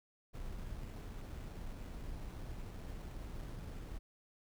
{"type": "noise with sample-and-hold", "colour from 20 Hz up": "brown", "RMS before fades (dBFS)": -45, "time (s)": [0.33, 3.99], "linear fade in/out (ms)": 20, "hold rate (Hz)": 4900, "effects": []}